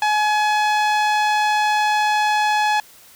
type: tone with low-pass filter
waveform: sawtooth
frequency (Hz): 846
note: G#5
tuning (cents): +32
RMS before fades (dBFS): -18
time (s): 0.02-2.8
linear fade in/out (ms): 2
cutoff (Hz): 5300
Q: 0.56
effects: white hiss -47 dBFS RMS until 3.15 s